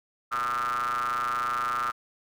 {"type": "ring-modulated tone", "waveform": "square", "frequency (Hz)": 61.6, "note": "B1", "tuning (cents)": -4, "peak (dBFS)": -24, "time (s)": [0.31, 1.92], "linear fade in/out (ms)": 20, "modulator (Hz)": 1280, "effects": []}